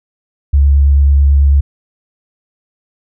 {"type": "tone with vibrato", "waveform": "sine", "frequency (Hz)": 70.2, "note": "C#2", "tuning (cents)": 22, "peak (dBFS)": -5, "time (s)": [0.53, 1.61], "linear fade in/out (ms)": 10, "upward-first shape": "sine", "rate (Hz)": 9.1, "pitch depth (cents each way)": 15, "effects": []}